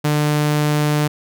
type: tone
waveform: sawtooth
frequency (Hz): 149.3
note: D3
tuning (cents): +29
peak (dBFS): -11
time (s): 0.04-1.08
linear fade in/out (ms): 10
effects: none